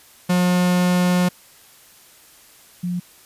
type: tone pair in turn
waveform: 45% pulse / sine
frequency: 179.3 / 177.55 Hz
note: F3 / F3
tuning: +46 / +29 cents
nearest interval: unison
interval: 17 cents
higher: first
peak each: -15 / -21 dBFS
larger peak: first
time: 0.29-1.29 / 2.83-3 s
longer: first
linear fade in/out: 10 ms
effects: white hiss -49 dBFS RMS until 3.25 s + resampled to 32000 Hz